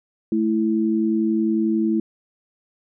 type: tone pair together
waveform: sine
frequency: 218.5 / 329.6 Hz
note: A3 / E4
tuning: -12 / 0 cents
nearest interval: perfect fifth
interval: 712 cents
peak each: -20 dBFS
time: 0.32-2 s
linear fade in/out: 2 ms
effects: none